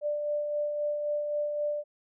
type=tone with tremolo; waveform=sine; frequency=591 Hz; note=D5; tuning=11 cents sharp; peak=-26 dBFS; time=0.01-1.84 s; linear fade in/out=50 ms; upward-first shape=sine; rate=3.8 Hz; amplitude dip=35%; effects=none